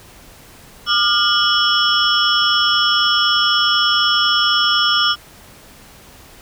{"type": "tone cluster", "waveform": "sine", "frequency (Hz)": [1204, 1414, 2976, 3320, 5350], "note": ["D6", "F6", "F#7", "G#7", "E8"], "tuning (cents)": [43, 21, 9, -1, 25], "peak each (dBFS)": -19, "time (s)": [0.86, 5.16], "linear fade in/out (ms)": 50, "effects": ["pink hiss -43 dBFS RMS until 6.41 s"]}